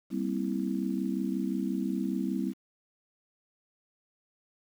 sine chord, C dominant seventh, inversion second, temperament just, 196.22 / 235.5 / 261.6 / 327 Hz, G3 / Bb3 / C4 / E4, +2 / +18 / 0 / -14 cents, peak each -32 / -36 / -33 / -35 dBFS, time 0.1-2.54 s, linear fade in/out 50 ms, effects 9-bit

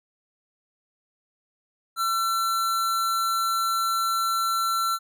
square tone, 1350 Hz, E6, 41 cents sharp, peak -23 dBFS, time 1.96-4.99 s, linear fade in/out 50 ms, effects none

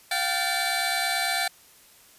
30% pulse tone cluster, 702 / 771 / 1763 / 2302 / 4058 Hz, F5 / G5 / A6 / D7 / B7, +9 / -29 / +3 / -35 / +46 cents, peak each -28 dBFS, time 0.11-1.48 s, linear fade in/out 5 ms, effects white hiss -54 dBFS RMS until 2.18 s + resampled to 32000 Hz

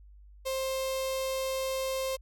sawtooth tone with notch filter, 528 Hz, C5, 16 cents sharp, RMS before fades -32 dBFS, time 0.45-2.17 s, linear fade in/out 20 ms, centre 1500 Hz, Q 1.1, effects added 50 Hz sine -50 dBFS peak until 2.21 s

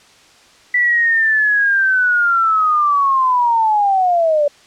sine linear sweep, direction down, 1975.5 to 571 Hz, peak -11 dBFS, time 0.74-4.48 s, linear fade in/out 5 ms, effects white hiss -47 dBFS RMS until 4.66 s + low-pass 6000 Hz 12 dB/octave

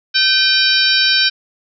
harmonic tone with a mistuned harmonic, 771 Hz, G5, 29 cents flat, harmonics 2 / 3 / 4 / 5 / 6 / 7, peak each -17 / -21 / -19 / -17 / -17 / -18 dBFS, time 0.14-1.3 s, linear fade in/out 20 ms, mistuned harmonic 3, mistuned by +76 cents, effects none

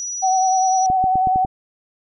sine tone, 5860 Hz, F#8, 18 cents flat, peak -24 dBFS, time 0-0.86 s, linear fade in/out 0 ms
sine tone with vibrato, 752 Hz, F#5, 28 cents sharp, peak -14 dBFS, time 0.22-1.46 s, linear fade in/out 20 ms, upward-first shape sine, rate 10 Hz, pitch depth 29 cents each way
clicks, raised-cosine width 3 ms, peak -14 dBFS, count 6, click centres 0.901 / 1.041 / 1.156 / 1.272 / 1.359 / 1.449 s
effects none

